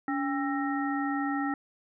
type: harmonic tone with a mistuned harmonic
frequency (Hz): 266.6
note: C4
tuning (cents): +33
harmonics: 1 / 3 / 5 / 7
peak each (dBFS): -29 / -34 / -36 / -37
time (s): 0.08-1.54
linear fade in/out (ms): 2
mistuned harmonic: 1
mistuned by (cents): +110
effects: none